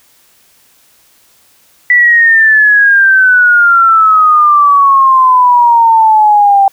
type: exponential sweep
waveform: sine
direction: down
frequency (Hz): 1973 to 781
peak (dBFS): -3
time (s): 1.9-6.68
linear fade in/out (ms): 2
effects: white hiss -48 dBFS RMS until 6.72 s